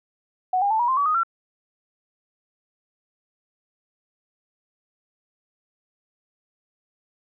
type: tone with pitch steps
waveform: sine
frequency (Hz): 740 / 807 / 880 / 959.7 / 1046.5 / 1141.2 / 1244.5 / 1357.2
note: F#5 / G#5 / A5 / B5 / C6 / C#6 / D#6 / F6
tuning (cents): 0 / -50 / 0 / -50 / 0 / +50 / 0 / -50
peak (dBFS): -18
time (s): 0.53-1.234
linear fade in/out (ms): 5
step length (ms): 88
effects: none